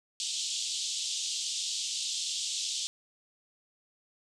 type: band-pass noise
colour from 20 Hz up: pink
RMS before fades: -34 dBFS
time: 0.2-2.87 s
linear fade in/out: 0 ms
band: 3100 to 8200 Hz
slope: 48 dB/octave
effects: none